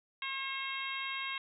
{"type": "harmonic tone", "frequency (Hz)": 539, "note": "C#5", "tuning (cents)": -49, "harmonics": [2, 3, 4, 5, 6, 7], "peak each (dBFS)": [-42, -45, -40, -42, -44, -45], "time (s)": [0.22, 1.38], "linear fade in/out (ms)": 2, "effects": []}